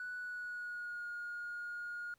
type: tone with pitch glide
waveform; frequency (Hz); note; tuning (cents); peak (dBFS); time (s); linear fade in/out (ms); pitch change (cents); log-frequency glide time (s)
triangle; 1480 to 1431.2; F#6 to F6; 0 to +42; -37; 0-2.14; 2; -58; 0.15-1.07
effects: tanh soft clip ceiling -37 dBFS + pink hiss -75 dBFS RMS until 2.18 s